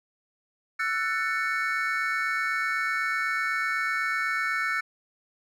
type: chord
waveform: triangle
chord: F# minor seventh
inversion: third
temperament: just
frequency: 1332 / 1480 / 1776 / 2220 Hz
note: E6 / F#6 / A6 / C#7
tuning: +18 / 0 / +16 / +2 cents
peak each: -29 dBFS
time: 0.79-4.81 s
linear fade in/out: 10 ms
effects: none